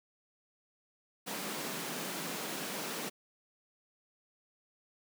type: high-pass noise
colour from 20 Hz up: pink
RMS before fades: -39 dBFS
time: 1.26-3.1 s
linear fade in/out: 20 ms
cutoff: 160 Hz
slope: 48 dB/octave
effects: none